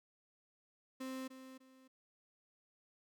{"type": "tone with echo", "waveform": "35% pulse", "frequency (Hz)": 261.6, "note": "C4", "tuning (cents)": 0, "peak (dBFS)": -40, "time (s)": [1, 1.28], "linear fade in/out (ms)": 10, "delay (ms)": 300, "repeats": 2, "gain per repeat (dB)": -10, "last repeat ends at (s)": 1.88, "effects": []}